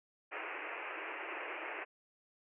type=band-pass noise; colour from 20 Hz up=white; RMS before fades=-43 dBFS; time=0.31-1.85 s; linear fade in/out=20 ms; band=310 to 2700 Hz; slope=96 dB/octave; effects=none